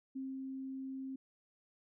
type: tone with ADSR envelope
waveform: sine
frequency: 265.8 Hz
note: C4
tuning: 27 cents sharp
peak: -38 dBFS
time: 0.15-1.16 s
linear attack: 13 ms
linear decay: 200 ms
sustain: -2 dB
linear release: 6 ms
effects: none